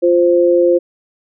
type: tone pair together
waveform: sine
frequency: 349.2 / 522.6 Hz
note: F4 / C5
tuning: 0 / -2 cents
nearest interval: perfect fifth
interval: 698 cents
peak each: -11 dBFS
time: 0.02-0.79 s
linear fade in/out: 20 ms
effects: none